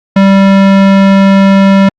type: tone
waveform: square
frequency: 195.2 Hz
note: G3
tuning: 7 cents flat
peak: -3 dBFS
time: 0.16-1.89 s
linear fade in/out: 5 ms
effects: low-pass 3000 Hz 12 dB/octave + Opus 48 kbps